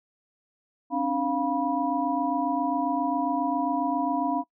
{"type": "tone cluster", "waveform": "sine", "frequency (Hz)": [268, 295.4, 699, 976], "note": ["C4", "D4", "F5", "B5"], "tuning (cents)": [42, 10, 1, -21], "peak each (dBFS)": -29, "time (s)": [0.9, 4.44], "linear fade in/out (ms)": 50, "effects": ["noise-tail reverb RT60 0.1 s tail -22 dB re dry"]}